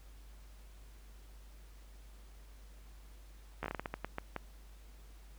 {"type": "slowing click train", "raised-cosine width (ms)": 0.5, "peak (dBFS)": -22, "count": 12, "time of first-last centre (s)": [3.63, 4.363], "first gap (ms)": 13, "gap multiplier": 1.3, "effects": ["added 50 Hz sine -52 dBFS peak until 5.38 s", "pink hiss -64 dBFS RMS until 5.38 s"]}